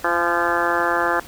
harmonic tone with a mistuned harmonic, 172.2 Hz, F3, 24 cents flat, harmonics 2 / 3 / 4 / 5 / 6 / 7 / 8 / 9 / 10, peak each -26 / -26 / -26 / -26 / -26 / -26 / -26 / -26 / -26 dBFS, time 0.04-1.2 s, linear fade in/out 5 ms, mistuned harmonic 5, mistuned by -19 cents, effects pink hiss -41 dBFS RMS until 1.27 s

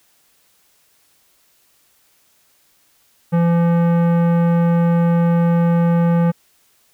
sine tone with tanh clipping, 170 Hz, F3, 46 cents flat, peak -14 dBFS, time 3.32-6.32 s, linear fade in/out 20 ms, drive 16 dB, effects white hiss -58 dBFS RMS until 6.93 s

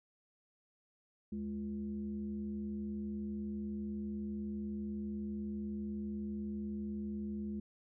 sine tone with frequency modulation, 210 Hz, G#3, 19 cents sharp, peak -37 dBFS, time 1.32-7.6 s, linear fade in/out 5 ms, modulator 136 Hz, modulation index 0.56, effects none

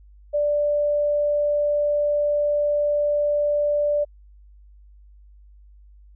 sine tone, 587.3 Hz, D5, in tune, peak -18 dBFS, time 0.33-4.05 s, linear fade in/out 20 ms, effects added 50 Hz sine -46 dBFS peak until 6.15 s

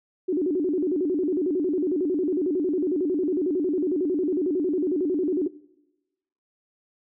sine tone with vibrato, 329.6 Hz, E4, in tune, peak -21 dBFS, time 0.28-5.48 s, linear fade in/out 10 ms, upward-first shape square, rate 11 Hz, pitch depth 200 cents each way, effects noise-tail reverb RT60 1.0 s tail -20 dB re dry

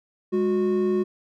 triangle tone pair together, 205.5 / 365.5 Hz, G#3 / F#4, -18 / -21 cents, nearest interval minor seventh, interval 997 cents, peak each -23 / -19 dBFS, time 0.32-1.04 s, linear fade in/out 20 ms, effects none

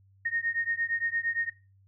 sine beating tone pair, 1848 / 1856.7 Hz, A#6 / A#6, -16 / -7 cents, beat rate 8.7 Hz, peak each -30 / -31 dBFS, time 0.25-1.5 s, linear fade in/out 10 ms, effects noise-tail reverb RT60 0.3 s tail -17 dB re dry + added 97 Hz sine -58 dBFS peak until 1.87 s

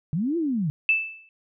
sine linear two-way sweep, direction up then down, 140 to 349.2 to 140 Hz, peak -22 dBFS, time 0.13-0.7 s, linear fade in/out 0 ms, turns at 0.37 s
sine tone with exponential decay, 2637 Hz, E7, in tune, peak -14 dBFS, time 0.89-1.29 s, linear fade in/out 1 ms, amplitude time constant 85 ms
effects none

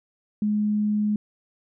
sine tone, 210 Hz, G#3, 19 cents sharp, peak -20 dBFS, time 0.42-1.16 s, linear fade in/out 2 ms, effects none

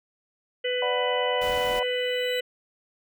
harmonic tone, 497.8 Hz, B4, 14 cents sharp, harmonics 1 / 3 / 4 / 5 / 6, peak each -26 / -39 / -32 / -41 / -31 dBFS, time 0.64-2.41 s, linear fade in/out 10 ms
sine chord, B minor, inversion first, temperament equal, 587.3 / 740 / 987.8 Hz, D5 / F#5 / B5, 0 / 0 / 0 cents, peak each -31 dBFS, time 0.82-1.83 s, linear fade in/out 2 ms
sawtooth tone with exponential growth, 3951 Hz, B7, in tune, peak -34 dBFS, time 1.34-2.4 s, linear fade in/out 2 ms, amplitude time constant 230 ms
pink noise, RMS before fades -38 dBFS, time 1.41-1.8 s, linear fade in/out 10 ms
effects none

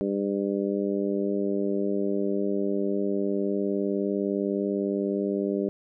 harmonic tone, 99.8 Hz, G2, 32 cents sharp, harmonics 2 / 3 / 4 / 5 / 6, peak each -29 / -30 / -28 / -35 / -35 dBFS, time 0.01-5.69 s, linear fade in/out 0 ms, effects none

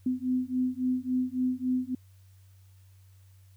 sine beating tone pair, 252.4 / 256 Hz, B3 / C4, +38 / -38 cents, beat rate 3.6 Hz, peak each -29 dBFS, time 0.06-1.95 s, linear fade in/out 5 ms, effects added 95 Hz sine -53 dBFS peak until 3.56 s + white hiss -68 dBFS RMS until 3.56 s

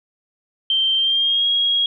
sine tone with pitch glide, 3136 to 3290 Hz, G7 to G#7, 0 to -17 cents, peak -15 dBFS, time 0.7-1.86 s, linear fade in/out 2 ms, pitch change +83 cents, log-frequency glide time 0.97-1.47 s, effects none

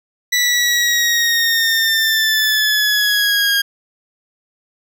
20% pulse linear sweep, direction down, 1969 to 1619 Hz, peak -8 dBFS, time 0.32-3.62 s, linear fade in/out 10 ms, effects none

